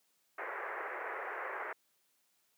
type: band-pass noise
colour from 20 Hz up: white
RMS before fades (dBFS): -41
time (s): 0.38-1.73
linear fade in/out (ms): 5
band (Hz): 380 to 2000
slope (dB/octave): 48
effects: white hiss -75 dBFS RMS until 2.57 s + high-pass 150 Hz 12 dB/octave